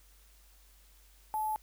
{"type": "tone with sample-and-hold", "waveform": "sine", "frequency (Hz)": 862, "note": "A5", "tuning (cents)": -36, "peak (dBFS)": -30, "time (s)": [1.34, 1.56], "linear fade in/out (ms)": 0, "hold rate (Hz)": 11025, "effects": ["added 49 Hz sine -59 dBFS peak until 1.62 s", "white hiss -64 dBFS RMS until 1.62 s"]}